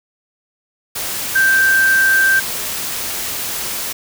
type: tone in noise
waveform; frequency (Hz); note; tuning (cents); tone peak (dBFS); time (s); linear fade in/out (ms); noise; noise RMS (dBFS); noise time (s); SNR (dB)
sine; 1568; G6; 0; -10; 1.35-2.4; 10; white; -23; 0.95-3.93; +10
effects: none